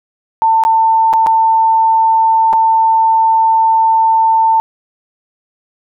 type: tone with dropouts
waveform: sine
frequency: 895 Hz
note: A5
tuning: 29 cents sharp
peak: -7 dBFS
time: 0.42-4.6 s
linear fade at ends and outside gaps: 0 ms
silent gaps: 0.637-0.65 / 1.13-1.136 / 1.263-1.269 / 2.529-2.534 s
effects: none